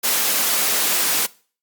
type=high-pass noise; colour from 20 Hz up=white; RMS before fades=-19 dBFS; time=0.03-1.27 s; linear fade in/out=20 ms; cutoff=230 Hz; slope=12 dB/octave; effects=noise-tail reverb RT60 0.4 s tail -21 dB re dry + Opus 48 kbps